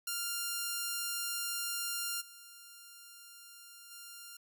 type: tone with level steps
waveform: 5% pulse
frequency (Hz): 1396.9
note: F6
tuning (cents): 0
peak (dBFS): -23 / -40 / -36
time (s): 0.07-4.37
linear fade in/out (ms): 5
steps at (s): 2.2 / 3.9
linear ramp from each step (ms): 20
effects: none